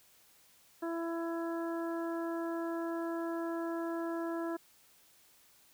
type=harmonic tone; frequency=333.8 Hz; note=E4; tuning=22 cents sharp; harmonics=1 / 2 / 3 / 4 / 5; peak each=-35 / -41 / -45 / -47 / -49 dBFS; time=0.82-4.57 s; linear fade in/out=10 ms; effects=white hiss -64 dBFS RMS until 5.73 s